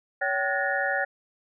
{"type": "tone cluster", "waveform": "sine", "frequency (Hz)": [562, 771, 1448, 1707, 1838], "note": ["C#5", "G5", "F#6", "G#6", "A#6"], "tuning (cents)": [24, -29, -38, 47, -25], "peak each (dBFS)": -30, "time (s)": [0.21, 1.05], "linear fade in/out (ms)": 10, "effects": []}